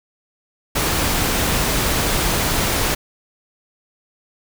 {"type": "noise", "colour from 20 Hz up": "pink", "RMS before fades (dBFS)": -19, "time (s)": [0.75, 2.95], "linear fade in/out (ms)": 10, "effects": []}